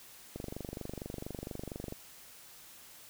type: click train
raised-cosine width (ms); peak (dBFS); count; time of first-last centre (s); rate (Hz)
2; -26; 39; 0.36-1.924; 24.3
effects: white hiss -54 dBFS RMS until 3.09 s